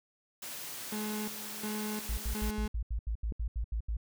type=high-pass noise; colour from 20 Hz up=white; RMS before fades=-42 dBFS; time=0.42-2.51 s; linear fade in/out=5 ms; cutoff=100 Hz; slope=24 dB/octave
type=tone with tremolo; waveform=35% pulse; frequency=212.5 Hz; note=G#3; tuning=40 cents sharp; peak=-33 dBFS; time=0.92-2.68 s; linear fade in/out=5 ms; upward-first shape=square; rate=1.4 Hz; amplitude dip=80%
type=tone bursts; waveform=sine; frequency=55.1 Hz; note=A1; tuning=3 cents sharp; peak=-30 dBFS; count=12; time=2.09-3.969 s; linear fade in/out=5 ms; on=86 ms; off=77 ms
type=click; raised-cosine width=3 ms; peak=-27 dBFS; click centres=3.322 s
effects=none